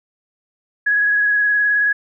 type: tone with vibrato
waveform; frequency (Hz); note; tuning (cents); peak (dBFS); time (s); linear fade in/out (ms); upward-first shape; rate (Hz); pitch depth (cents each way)
sine; 1671; G#6; +10; -13; 0.86-1.93; 10; sine; 19; 17
effects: none